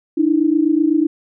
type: tone pair together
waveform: sine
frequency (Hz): 297.6 / 325.6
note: D4 / E4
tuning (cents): +23 / -21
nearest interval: major second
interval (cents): 156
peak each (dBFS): -15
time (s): 0.17-1.07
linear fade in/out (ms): 10
effects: none